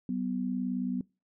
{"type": "tone pair together", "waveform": "sine", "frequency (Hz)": [190, 248.9], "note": ["F#3", "B3"], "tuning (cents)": [46, 14], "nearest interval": "perfect fourth", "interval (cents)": 468, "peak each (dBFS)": [-33, -31], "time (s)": [0.09, 1.01], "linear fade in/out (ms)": 2, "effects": ["noise-tail reverb RT60 0.3 s tail -24 dB re dry"]}